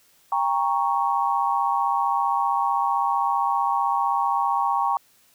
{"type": "chord", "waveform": "sine", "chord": "G diminished", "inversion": "none", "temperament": "equal with one note detuned", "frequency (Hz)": [796.8, 932.3, 1108.7], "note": ["G5", "Bb5", "Db6"], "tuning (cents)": [28, 0, 0], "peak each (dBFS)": -24, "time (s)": [0.32, 4.97], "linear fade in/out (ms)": 2, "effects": ["white hiss -59 dBFS RMS until 5.34 s"]}